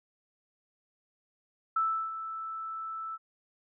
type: tone with ADSR envelope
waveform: sine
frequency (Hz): 1318.5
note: E6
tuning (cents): 0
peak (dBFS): -24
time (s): 1.76-3.18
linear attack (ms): 6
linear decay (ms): 340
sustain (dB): -11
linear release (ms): 36
effects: none